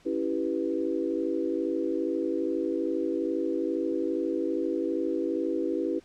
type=chord; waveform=sine; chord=C# half-diminished seventh; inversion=none; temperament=equal; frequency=277.2 / 329.6 / 392 / 493.9 Hz; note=C#4 / E4 / G4 / B4; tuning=0 / 0 / 0 / 0 cents; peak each=-33 / -29 / -32 / -33 dBFS; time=0.05-6 s; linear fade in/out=20 ms; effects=pink hiss -59 dBFS RMS until 6.04 s + low-pass 7000 Hz 12 dB/octave